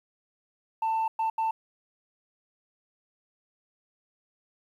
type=tone bursts at uneven times; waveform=sine; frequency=891 Hz; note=A5; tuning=22 cents sharp; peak=-22 dBFS; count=3; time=0.82-1.08 / 1.19-1.3 / 1.38-1.51 s; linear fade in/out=5 ms; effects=tanh soft clip ceiling -23 dBFS + 10-bit